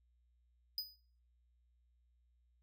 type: tone with exponential decay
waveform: square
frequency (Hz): 4978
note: D#8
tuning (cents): 0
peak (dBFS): -34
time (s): 0.78-0.96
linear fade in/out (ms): 1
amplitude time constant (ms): 39
effects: noise-tail reverb RT60 0.5 s tail -19 dB re dry + added 60 Hz sine -70 dBFS peak until 2.62 s